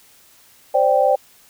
sine chord, C suspended second, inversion none, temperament equal, 523.3 / 587.3 / 784 Hz, C5 / D5 / G5, 0 / 0 / 0 cents, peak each -17 dBFS, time 0.74-1.16 s, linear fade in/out 10 ms, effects white hiss -51 dBFS RMS until 1.49 s

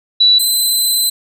sine / 20% pulse tone pair in turn, 3945 / 4042 Hz, B7 / B7, -3 / +39 cents, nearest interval unison, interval 42 cents, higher second, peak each -6 dBFS, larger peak neither, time 0.2-0.39 / 0.39-1.1 s, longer second, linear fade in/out 10 ms, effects none

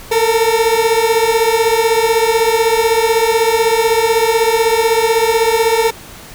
30% pulse beating tone pair, 445.1 / 461.1 Hz, A4 / A#4, +20 / -19 cents, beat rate 16 Hz, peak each -11 dBFS, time 0.11-5.91 s, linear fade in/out 10 ms, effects pink hiss -35 dBFS RMS until 6.34 s

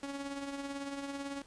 sawtooth tone with tremolo, 278.9 Hz, C#4, 11 cents sharp, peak -32 dBFS, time 0.03-1.42 s, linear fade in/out 2 ms, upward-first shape triangle, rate 18 Hz, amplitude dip 55%, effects pink hiss -60 dBFS RMS until 1.46 s + resampled to 22050 Hz

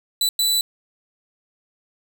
sawtooth tone bursts at uneven times, 3974 Hz, B7, 10 cents sharp, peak -14 dBFS, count 2, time 0.21-0.29 / 0.39-0.61 s, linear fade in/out 2 ms, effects none

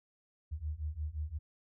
sine beating tone pair, 73.42 / 79.12 Hz, D2 / D#2, 0 / +30 cents, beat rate 5.7 Hz, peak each -39 / -38 dBFS, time 0.51-1.39 s, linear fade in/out 20 ms, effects none

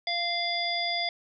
harmonic tone, 693 Hz, F5, 14 cents flat, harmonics 1 / 3 / 5 / 7, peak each -32 / -32 / -32 / -32 dBFS, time 0.07-1.09 s, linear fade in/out 2 ms, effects none

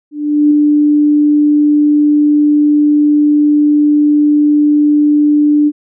sine tone with ADSR envelope, 296.2 Hz, D4, 15 cents sharp, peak -4 dBFS, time 0.11-5.72 s, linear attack 400 ms, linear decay 3 ms, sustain -2 dB, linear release 48 ms, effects none

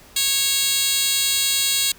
10% pulse tone with high-pass filter, 550 Hz, C#5, 14 cents flat, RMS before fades -20 dBFS, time 0.16-1.92 s, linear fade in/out 5 ms, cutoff 4700 Hz, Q 2.1, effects pink hiss -47 dBFS RMS until 1.98 s

